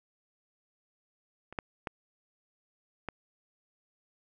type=clicks; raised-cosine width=0.5 ms; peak=-30 / -17 / -19 / -20 dBFS; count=4; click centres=1.526 / 1.588 / 1.872 / 3.087 s; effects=none